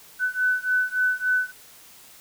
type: beating tone pair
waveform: sine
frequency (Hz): 1501 / 1504.5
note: F#6 / F#6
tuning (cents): +24 / +28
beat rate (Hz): 3.5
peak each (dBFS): -23 / -24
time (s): 0.19-1.52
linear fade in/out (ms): 50
effects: white hiss -49 dBFS RMS until 2.2 s